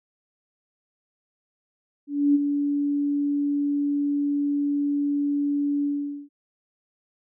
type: tone with ADSR envelope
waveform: sine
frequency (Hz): 287.1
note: D4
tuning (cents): -39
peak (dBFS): -14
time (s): 2.07-6.29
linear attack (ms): 280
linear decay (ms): 24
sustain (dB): -7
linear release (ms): 450
effects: none